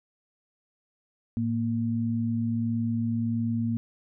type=tone pair together; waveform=sine; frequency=110.6 / 232.1 Hz; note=A2 / A#3; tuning=+9 / -7 cents; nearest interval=octave + minor second; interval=1284 cents; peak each=-29 / -26 dBFS; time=1.37-3.77 s; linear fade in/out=0 ms; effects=none